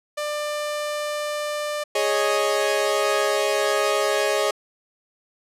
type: tone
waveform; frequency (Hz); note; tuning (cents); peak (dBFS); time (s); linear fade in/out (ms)
sawtooth; 595; D5; +22; -21; 0.17-1.84; 10
type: chord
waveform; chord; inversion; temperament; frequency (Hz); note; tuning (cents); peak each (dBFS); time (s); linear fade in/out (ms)
sawtooth; Ab suspended fourth; none; equal; 415.3 / 554.4 / 622.3; Ab4 / Db5 / Eb5; 0 / 0 / 0; -20; 1.95-4.51; 5
effects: low-pass 11000 Hz 12 dB/octave